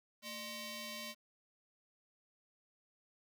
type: ring-modulated tone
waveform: 10% pulse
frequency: 827 Hz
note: G#5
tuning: 8 cents flat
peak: -32 dBFS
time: 0.22-1.15 s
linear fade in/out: 50 ms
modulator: 1430 Hz
effects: 11-bit